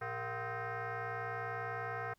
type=tone with frequency modulation; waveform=sine; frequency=404.9 Hz; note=G#4; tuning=44 cents flat; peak=-36 dBFS; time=0.01-2.14 s; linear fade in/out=10 ms; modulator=290 Hz; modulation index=5; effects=tanh soft clip ceiling -32 dBFS + pink hiss -74 dBFS RMS until 2.18 s